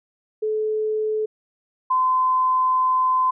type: tone pair in turn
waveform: sine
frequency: 431.6 / 1026.5 Hz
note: A4 / C6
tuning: -33 / -33 cents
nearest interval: octave + minor third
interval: 1500 cents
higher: second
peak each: -20 / -16 dBFS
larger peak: second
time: 0.42-1.26 / 1.9-3.31 s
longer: second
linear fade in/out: 10 ms
effects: none